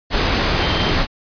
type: tone in noise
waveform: sine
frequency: 3136 Hz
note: G7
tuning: in tune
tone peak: -26 dBFS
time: 0.58-0.94 s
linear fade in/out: 50 ms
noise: pink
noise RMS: -17 dBFS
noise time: 0.1-1.07 s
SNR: -12 dB
effects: resampled to 11025 Hz